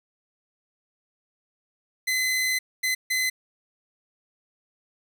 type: tone bursts at uneven times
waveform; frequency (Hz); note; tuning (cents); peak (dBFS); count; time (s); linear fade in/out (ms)
sawtooth; 2035; C7; -49; -19; 3; 2.07-2.59 / 2.83-2.95 / 3.1-3.3; 10
effects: none